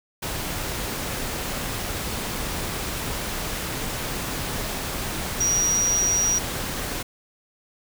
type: tone in noise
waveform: sine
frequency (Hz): 5760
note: F#8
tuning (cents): -47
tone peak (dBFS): -19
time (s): 5.4-6.39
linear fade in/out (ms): 10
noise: pink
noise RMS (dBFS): -29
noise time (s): 0.22-7.03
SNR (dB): +7
effects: none